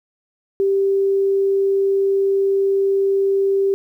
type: tone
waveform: sine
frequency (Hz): 392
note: G4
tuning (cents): 0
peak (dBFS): -14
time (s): 0.6-3.74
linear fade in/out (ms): 0
effects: 9-bit